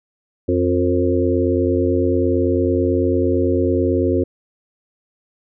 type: harmonic tone with a mistuned harmonic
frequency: 89 Hz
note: F2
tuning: 33 cents sharp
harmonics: 1 / 3 / 4 / 5 / 6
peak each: -21 / -20 / -19 / -22 / -24 dBFS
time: 0.48-4.24 s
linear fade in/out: 10 ms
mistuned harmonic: 5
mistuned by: +39 cents
effects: none